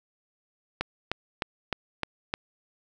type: click train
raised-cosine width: 0.3 ms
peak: -11 dBFS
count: 6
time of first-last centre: 0.81-2.339 s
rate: 3.27 Hz
effects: none